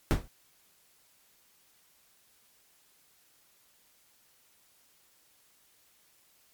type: noise with exponential decay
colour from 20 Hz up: brown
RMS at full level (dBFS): -18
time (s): 0.11-0.28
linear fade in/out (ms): 0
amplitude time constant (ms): 36
effects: white hiss -65 dBFS RMS until 6.53 s + MP3 96 kbps